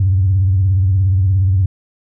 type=tone with vibrato; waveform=sine; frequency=94.8 Hz; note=F#2; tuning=43 cents sharp; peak=-9 dBFS; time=0-1.66 s; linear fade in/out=5 ms; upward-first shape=triangle; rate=17 Hz; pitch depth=130 cents each way; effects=tanh soft clip ceiling -5 dBFS